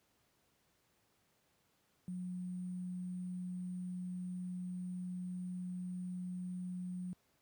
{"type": "tone with sample-and-hold", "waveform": "sine", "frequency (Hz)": 180.9, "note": "F#3", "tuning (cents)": -39, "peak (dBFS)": -39, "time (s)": [2.08, 7.13], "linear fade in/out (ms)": 0, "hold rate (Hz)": 8820, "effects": ["pink hiss -75 dBFS RMS until 7.41 s", "high-pass 80 Hz 12 dB/octave"]}